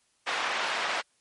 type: band-pass noise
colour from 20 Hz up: pink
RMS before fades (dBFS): -30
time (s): 0.26-1.02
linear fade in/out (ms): 20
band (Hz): 860 to 3000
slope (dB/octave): 12
effects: white hiss -69 dBFS RMS until 1.2 s + MP3 48 kbps